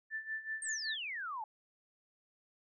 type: tone with tremolo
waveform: sine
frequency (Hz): 1765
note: A6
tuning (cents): +5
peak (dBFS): -35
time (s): 0.1-0.98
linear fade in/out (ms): 50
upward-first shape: sine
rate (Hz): 5.3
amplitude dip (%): 80
type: exponential sweep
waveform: sine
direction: down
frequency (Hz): 8870 to 830.6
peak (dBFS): -38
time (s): 0.62-1.44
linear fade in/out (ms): 2
effects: none